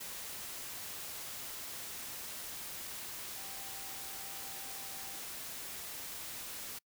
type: tone in noise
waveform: sine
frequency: 782 Hz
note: G5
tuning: 4 cents flat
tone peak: -55 dBFS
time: 3.36-5.2 s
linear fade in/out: 10 ms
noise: white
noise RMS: -44 dBFS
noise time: 0-6.79 s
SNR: -14 dB
effects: noise-tail reverb RT60 0.1 s tail -26 dB re dry